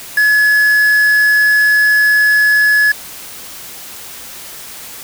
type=tone with quantisation; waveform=triangle; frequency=1700 Hz; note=G#6; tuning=40 cents sharp; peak=-6 dBFS; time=0.17-2.92 s; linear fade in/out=5 ms; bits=4; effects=white hiss -31 dBFS RMS until 5.03 s

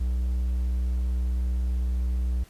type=tone; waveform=triangle; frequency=61.74 Hz; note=B1; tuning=in tune; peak=-21 dBFS; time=0-2.44 s; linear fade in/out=10 ms; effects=pink hiss -55 dBFS RMS until 2.49 s + resampled to 32000 Hz

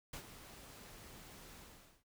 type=noise with ADSR envelope; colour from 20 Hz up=pink; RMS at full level=-45 dBFS; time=0.13-2.04 s; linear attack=6 ms; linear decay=88 ms; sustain=-10 dB; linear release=470 ms; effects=none

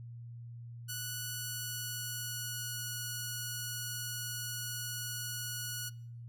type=tone with pitch glide; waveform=5% pulse; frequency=1475 to 1459.7 Hz; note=F#6 to F#6; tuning=-6 to -24 cents; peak=-27 dBFS; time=0.88-5.9 s; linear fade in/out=20 ms; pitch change=-18 cents; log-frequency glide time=1.3-2.95 s; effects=noise-tail reverb RT60 0.6 s tail -23 dB re dry + added 118 Hz sine -44 dBFS peak until 6.28 s

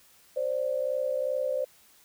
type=tone pair together; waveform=sine; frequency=523.3 / 585.9 Hz; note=C5 / D5; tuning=0 / -4 cents; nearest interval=major second; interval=196 cents; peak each=-28 / -30 dBFS; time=0.36-1.65 s; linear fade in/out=10 ms; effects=white hiss -59 dBFS RMS until 2.04 s

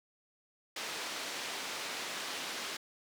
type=band-pass noise; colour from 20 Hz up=white; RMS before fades=-40 dBFS; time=0.76-2.77 s; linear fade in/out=5 ms; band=250 to 4600 Hz; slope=12 dB/octave; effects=none

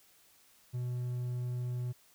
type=tone; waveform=triangle; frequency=123.47 Hz; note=B2; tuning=in tune; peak=-31 dBFS; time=0.73-1.93 s; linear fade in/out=20 ms; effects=white hiss -64 dBFS RMS until 2.14 s

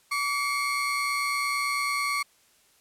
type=tone pair together; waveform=35% pulse; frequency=1147 / 2165 Hz; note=D6 / C#7; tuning=-41 / -41 cents; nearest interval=major seventh; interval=1100 cents; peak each=-26 / -27 dBFS; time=0.11-2.23 s; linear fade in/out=10 ms; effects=white hiss -62 dBFS RMS until 2.8 s + low-pass 12000 Hz 12 dB/octave

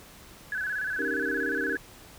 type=tone with vibrato; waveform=sine; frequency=1601 Hz; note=G6; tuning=36 cents sharp; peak=-28 dBFS; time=0.52-1.77 s; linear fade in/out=2 ms; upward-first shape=square; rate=17 Hz; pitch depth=85 cents each way
type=chord; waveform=sine; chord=Eb dominant seventh; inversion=third; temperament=equal; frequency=277.2 / 311.1 / 392 / 466.2 Hz; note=Db4 / Eb4 / G4 / Bb4; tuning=0 / 0 / 0 / 0 cents; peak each=-35 dBFS; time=0.98-1.77 s; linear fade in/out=20 ms
effects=pink hiss -50 dBFS RMS until 2.18 s

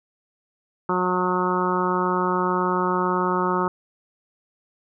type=harmonic tone; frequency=181.8 Hz; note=F#3; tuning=30 cents flat; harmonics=1 / 2 / 3 / 4 / 5 / 6 / 7 / 8; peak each=-27 / -25 / -32 / -35 / -26 / -28 / -26 / -36 dBFS; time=0.89-3.68 s; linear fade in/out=2 ms; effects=none

